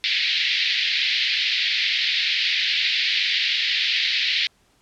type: band-pass noise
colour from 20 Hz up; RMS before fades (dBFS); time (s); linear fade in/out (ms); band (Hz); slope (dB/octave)
white; -22; 0.04-4.47; 0; 1900 to 4400; 48
effects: pink hiss -61 dBFS RMS until 4.81 s + low-pass 10000 Hz 12 dB/octave